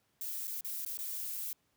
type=noise with dropouts; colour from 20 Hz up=violet; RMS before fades=-39 dBFS; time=0.21-1.53 s; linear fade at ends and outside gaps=2 ms; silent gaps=0.472-0.477 / 0.609-0.646 / 0.85-0.862 / 0.973-0.988 s; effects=pink hiss -75 dBFS RMS until 1.76 s + high-pass 80 Hz 12 dB/octave